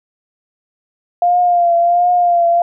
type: tone with vibrato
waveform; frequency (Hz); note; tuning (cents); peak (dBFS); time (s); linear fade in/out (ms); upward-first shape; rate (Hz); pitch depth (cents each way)
sine; 698.5; F5; 0; -9; 1.22-2.62; 2; triangle; 1.4; 45
effects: none